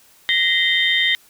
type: tone cluster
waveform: sine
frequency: 1880 / 2053 / 3136 / 3645 Hz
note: A#6 / C7 / G7 / A#7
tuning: +14 / -33 / 0 / -40 cents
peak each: -20 dBFS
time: 0.29-1.15 s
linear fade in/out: 0 ms
effects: tanh soft clip ceiling -4 dBFS + white hiss -52 dBFS RMS until 1.29 s